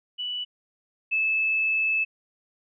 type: tone pair in turn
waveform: sine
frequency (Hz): 2960 / 2614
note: F#7 / E7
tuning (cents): 0 / -15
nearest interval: major second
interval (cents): 215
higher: first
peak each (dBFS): -28 / -21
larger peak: second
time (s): 0.18-0.45 / 1.11-2.05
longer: second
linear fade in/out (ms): 20
effects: none